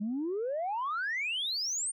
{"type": "exponential sweep", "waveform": "sine", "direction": "up", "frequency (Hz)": [198.2, 9130], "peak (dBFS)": -29, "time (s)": [0, 1.92], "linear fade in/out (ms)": 20, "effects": ["tanh soft clip ceiling -27 dBFS"]}